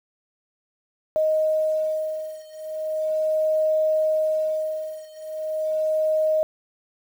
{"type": "beating tone pair", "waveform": "sine", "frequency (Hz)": [624, 624.38], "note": ["D#5", "D#5"], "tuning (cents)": [5, 6], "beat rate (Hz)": 0.38, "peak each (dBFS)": [-23, -24], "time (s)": [1.16, 6.43], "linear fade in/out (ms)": 0, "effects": ["8-bit"]}